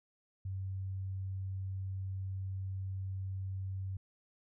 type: tone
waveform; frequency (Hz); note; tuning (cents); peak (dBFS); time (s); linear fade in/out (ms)
sine; 95.5; G2; -45; -36; 0.45-3.97; 5
effects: none